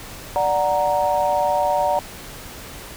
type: chord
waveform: sine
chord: D augmented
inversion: none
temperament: equal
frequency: 587.3 / 740 / 932.3 Hz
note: D5 / F#5 / A#5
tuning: 0 / 0 / 0 cents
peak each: -21 dBFS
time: 0.36-1.99 s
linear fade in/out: 0 ms
effects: pink hiss -37 dBFS RMS until 2.96 s